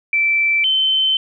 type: tone pair in turn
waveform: sine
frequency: 2331 / 3077 Hz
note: D7 / G7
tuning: -14 / -33 cents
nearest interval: perfect fourth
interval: 481 cents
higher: second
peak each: -13 dBFS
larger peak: neither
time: 0.13-0.64 / 0.64-1.17 s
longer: second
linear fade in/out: 2 ms
effects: none